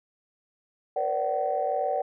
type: tone cluster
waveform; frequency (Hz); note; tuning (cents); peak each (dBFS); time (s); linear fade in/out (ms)
sine; 472.9 / 515 / 581 / 756; A#4 / C5 / D5 / F#5; +25 / -28 / -19 / +37; -32 / -34 / -28 / -27; 0.96-2.02; 5
effects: tanh soft clip ceiling -15 dBFS